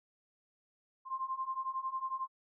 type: beating tone pair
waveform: sine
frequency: 1046.5 / 1057.5 Hz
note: C6 / C6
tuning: 0 / +18 cents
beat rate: 11 Hz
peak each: -39 / -37 dBFS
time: 1.05-2.28 s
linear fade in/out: 50 ms
effects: none